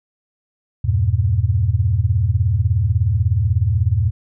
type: chord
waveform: sine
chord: E diminished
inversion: none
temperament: just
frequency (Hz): 82.41 / 98.89 / 118.67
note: E2 / G2 / Bb2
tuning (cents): 0 / +16 / +31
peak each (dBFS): -19 / -17 / -19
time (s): 0.84-4.11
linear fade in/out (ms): 10
effects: none